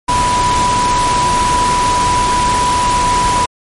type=tone in noise; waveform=sine; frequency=986 Hz; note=B5; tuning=3 cents flat; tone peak=-11 dBFS; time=0.08-3.46 s; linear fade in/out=10 ms; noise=pink; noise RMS=-18 dBFS; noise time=0.08-3.46 s; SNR=+4 dB; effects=MP3 48 kbps